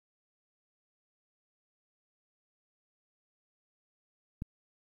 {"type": "click", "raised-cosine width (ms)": 5, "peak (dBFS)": -24, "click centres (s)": 4.421, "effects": ["11-bit"]}